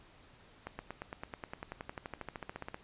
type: accelerating click train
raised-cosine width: 0.5 ms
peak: -25 dBFS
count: 25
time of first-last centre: 0.67-2.744 s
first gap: 120 ms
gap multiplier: 0.97
effects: pink hiss -60 dBFS RMS until 2.83 s + resampled to 8000 Hz